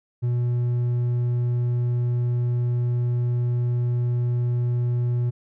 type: tone with hard clipping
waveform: sine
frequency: 121.4 Hz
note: B2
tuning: 29 cents flat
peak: -21 dBFS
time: 0.22-5.31 s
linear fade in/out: 20 ms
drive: 3 dB
effects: none